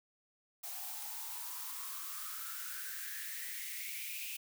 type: noise with high-pass filter sweep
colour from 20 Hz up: blue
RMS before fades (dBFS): -43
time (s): 0.63-4.37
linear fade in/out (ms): 10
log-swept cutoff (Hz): 710 to 2600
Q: 7.6
effects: none